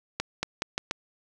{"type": "accelerating click train", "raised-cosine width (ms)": 0.2, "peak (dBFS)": -10, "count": 5, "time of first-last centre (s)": [0.2, 0.911], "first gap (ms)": 230, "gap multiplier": 0.83, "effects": []}